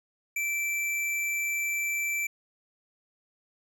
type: tone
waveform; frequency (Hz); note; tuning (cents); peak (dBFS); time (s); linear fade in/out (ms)
square; 2334; D7; -11; -28; 0.36-2.27; 5
effects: none